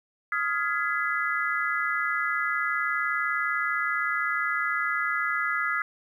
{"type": "chord", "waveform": "sine", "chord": "F half-diminished seventh", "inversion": "third", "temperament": "just", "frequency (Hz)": [1257.2, 1396.9, 1676.3, 2012], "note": ["Eb6", "F6", "Ab6", "Cb7"], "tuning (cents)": [18, 0, 16, 32], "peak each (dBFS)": -30, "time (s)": [0.32, 5.82], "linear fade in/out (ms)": 2, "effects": ["10-bit"]}